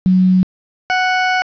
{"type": "tone pair in turn", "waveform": ["sine", "20% pulse"], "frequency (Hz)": [185, 740], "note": ["F#3", "F#5"], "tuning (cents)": [0, 0], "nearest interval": "2 octaves", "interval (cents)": 2400, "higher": "second", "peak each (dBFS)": -8, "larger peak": "neither", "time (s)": [[0.06, 0.43], [0.9, 1.42]], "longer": "second", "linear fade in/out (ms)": 0, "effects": ["resampled to 11025 Hz", "7-bit"]}